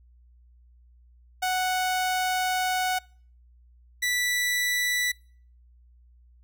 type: tone pair in turn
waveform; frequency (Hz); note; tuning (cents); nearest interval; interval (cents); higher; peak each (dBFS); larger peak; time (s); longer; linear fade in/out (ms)
sawtooth; 740 / 1968.7; F#5 / B6; 0 / -6; octave + perfect fourth; 1694; second; -20; neither; 1.42-2.99 / 4.02-5.12; first; 10
effects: noise-tail reverb RT60 0.5 s tail -26 dB re dry + added 60 Hz sine -53 dBFS peak until 6.43 s